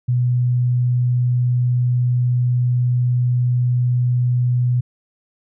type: tone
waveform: sine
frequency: 123.47 Hz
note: B2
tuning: in tune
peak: -14 dBFS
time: 0.08-4.81 s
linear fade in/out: 10 ms
effects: none